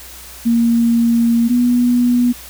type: tone pair in turn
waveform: sine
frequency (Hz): 233.1 / 243.8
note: A#3 / B3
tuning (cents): 0 / -22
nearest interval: minor second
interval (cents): 78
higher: second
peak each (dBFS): -10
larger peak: neither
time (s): 0.45-1.49 / 1.49-2.33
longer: first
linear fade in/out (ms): 20
effects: added 60 Hz sine -41 dBFS peak until 2.49 s + white hiss -36 dBFS RMS until 2.49 s